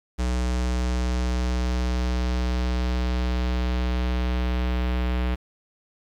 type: tone with low-pass filter sweep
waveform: square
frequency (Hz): 61.74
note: B1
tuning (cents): 0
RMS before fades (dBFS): -24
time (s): 0.18-5.36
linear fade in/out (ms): 20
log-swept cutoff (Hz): 7400 to 3000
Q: 1.4
effects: 8-bit